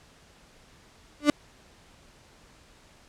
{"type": "tone with exponential growth", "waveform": "35% pulse", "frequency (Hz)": 293.9, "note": "D4", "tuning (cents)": 1, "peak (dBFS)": -11, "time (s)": [1.2, 1.3], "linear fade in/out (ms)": 2, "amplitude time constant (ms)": 20, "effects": ["pink hiss -56 dBFS RMS until 3.08 s", "low-pass 8000 Hz 12 dB/octave"]}